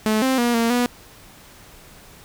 sawtooth tone with pitch steps, 216.3 / 262.3 / 239.3 / 230.8 / 244 Hz, A3 / C4 / A#3 / A#3 / B3, -29 / +4 / +46 / -17 / -21 cents, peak -13 dBFS, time 0.06-0.86 s, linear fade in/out 0 ms, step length 160 ms, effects pink hiss -46 dBFS RMS until 2.24 s

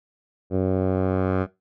10% pulse tone with low-pass filter sweep, 93.7 Hz, F#2, 22 cents sharp, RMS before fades -22 dBFS, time 0.5-1.47 s, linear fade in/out 50 ms, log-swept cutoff 490 to 1300 Hz, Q 1.2, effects noise-tail reverb RT60 0.2 s tail -17 dB re dry

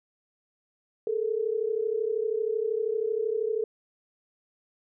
sine tone pair together, 425.2 / 458 Hz, G#4 / A#4, +41 / -31 cents, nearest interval minor second, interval 128 cents, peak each -28 dBFS, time 1.07-3.64 s, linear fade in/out 2 ms, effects none

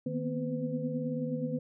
sine tone cluster, 154.5 / 235.7 / 245.8 / 254.5 / 505 Hz, D#3 / A#3 / B3 / C4 / B4, -12 / +19 / -8 / -48 / +39 cents, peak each -36 / -37 / -38 / -38 / -37 dBFS, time 0.06-1.59 s, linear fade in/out 5 ms, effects none

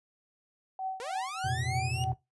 sine tone with tremolo, 760 Hz, F#5, 46 cents sharp, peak -30 dBFS, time 0.79-2.12 s, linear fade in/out 2 ms, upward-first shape triangle, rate 3.3 Hz, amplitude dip 100%
sawtooth linear sweep, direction up, 443.5 to 2901 Hz, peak -33 dBFS, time 1-2.04 s, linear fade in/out 0 ms
triangle chord, F suspended fourth, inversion none, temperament equal with one note detuned, 87.31 / 118.72 / 130.81 Hz, F2 / Bb2 / C3, 0 / +32 / 0 cents, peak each -35 / -32 / -33 dBFS, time 1.44-2.14 s, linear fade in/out 10 ms
effects noise-tail reverb RT60 0.2 s tail -18 dB re dry + resampled to 24000 Hz

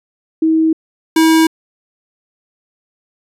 sine / square tone pair in turn, 320 / 322 Hz, D#4 / E4, +49 / -41 cents, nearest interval unison, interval 10 cents, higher second, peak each -9 / -8 dBFS, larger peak second, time 0.42-0.73 / 1.16-1.47 s, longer neither, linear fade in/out 5 ms, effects resampled to 32000 Hz

